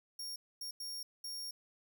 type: tone bursts at uneven times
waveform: sawtooth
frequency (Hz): 5550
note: F8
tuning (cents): -12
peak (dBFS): -38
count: 4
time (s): 0.19-0.36 / 0.61-0.71 / 0.8-1.03 / 1.24-1.51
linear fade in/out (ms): 5
effects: none